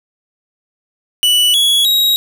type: tone with pitch steps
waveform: 45% pulse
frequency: 2960 / 3361 / 3817 Hz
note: F#7 / G#7 / A#7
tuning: 0 / +20 / +40 cents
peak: -9 dBFS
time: 1.23-2.16 s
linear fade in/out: 0 ms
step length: 310 ms
effects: none